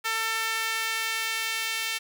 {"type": "tone with high-pass filter sweep", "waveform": "sawtooth", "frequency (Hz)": 447.5, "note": "A4", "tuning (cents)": 29, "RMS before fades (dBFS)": -29, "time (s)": [0.04, 1.99], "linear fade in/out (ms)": 20, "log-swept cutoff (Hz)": [1500, 2400], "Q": 1.4, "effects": []}